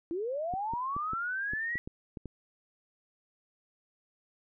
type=linear sweep; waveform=sine; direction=up; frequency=320 to 1951 Hz; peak=-31 dBFS; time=0.11-1.78 s; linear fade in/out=0 ms
type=clicks; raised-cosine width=3 ms; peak=-27 dBFS; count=9; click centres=0.538 / 0.736 / 0.965 / 1.134 / 1.535 / 1.756 / 1.875 / 2.172 / 2.257 s
effects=none